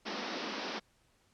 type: band-pass noise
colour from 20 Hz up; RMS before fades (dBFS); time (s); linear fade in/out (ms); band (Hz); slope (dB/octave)
pink; -39; 0.05-0.8; 20; 190 to 5700; 96
effects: pink hiss -70 dBFS RMS until 1.33 s + low-pass 10000 Hz 12 dB/octave